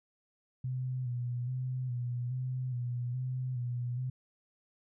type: tone with vibrato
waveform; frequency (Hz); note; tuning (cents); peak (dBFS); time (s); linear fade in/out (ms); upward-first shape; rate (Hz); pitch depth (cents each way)
sine; 125; B2; +21; -32; 0.64-4.1; 5; square; 1.2; 41
effects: none

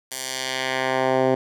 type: tone with band-pass filter sweep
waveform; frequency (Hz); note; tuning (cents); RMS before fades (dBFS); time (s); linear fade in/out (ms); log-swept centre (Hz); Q
10% pulse; 130.81; C3; 0; -23; 0.11-1.35; 5; 9900 to 430; 0.83
effects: none

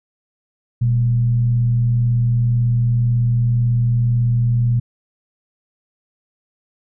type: tone with frequency modulation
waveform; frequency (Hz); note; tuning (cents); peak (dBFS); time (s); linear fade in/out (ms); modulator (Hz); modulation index
sine; 120; B2; -49; -13; 0.81-4.8; 10; 81.9; 0.27
effects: none

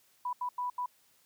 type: tone bursts at uneven times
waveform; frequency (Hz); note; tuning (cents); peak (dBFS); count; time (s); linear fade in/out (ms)
sine; 987.8; B5; 0; -31; 4; 0.25-0.33 / 0.41-0.49 / 0.58-0.7 / 0.78-0.86; 5
effects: white hiss -67 dBFS RMS until 1.25 s + high-pass 80 Hz 12 dB/octave

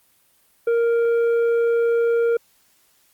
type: tone with tanh clipping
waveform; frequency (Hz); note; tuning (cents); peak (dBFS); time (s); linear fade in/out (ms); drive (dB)
sine; 466.2; A#4; 0; -17; 0.67-2.37; 5; 6
effects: white hiss -60 dBFS RMS until 3.13 s + Opus 32 kbps

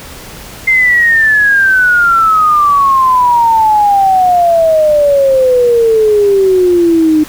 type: exponential sweep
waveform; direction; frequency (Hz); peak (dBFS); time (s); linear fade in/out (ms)
sine; down; 2100 to 303.6; -5; 0.67-7.24; 10
effects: pink hiss -30 dBFS RMS until 7.28 s

